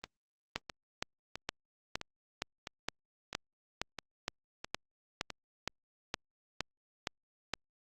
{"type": "two click trains", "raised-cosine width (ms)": 0.2, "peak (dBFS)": [-15, -22], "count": [16, 9], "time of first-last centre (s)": [[0.56, 7.537], [0.04, 5.303]], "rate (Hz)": [2.15, 1.52], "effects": ["Opus 32 kbps"]}